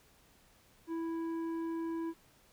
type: tone with tanh clipping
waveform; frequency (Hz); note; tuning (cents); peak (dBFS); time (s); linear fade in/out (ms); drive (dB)
triangle; 329.6; E4; 0; -36; 0.87-2.14; 50; 13
effects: pink hiss -65 dBFS RMS until 2.52 s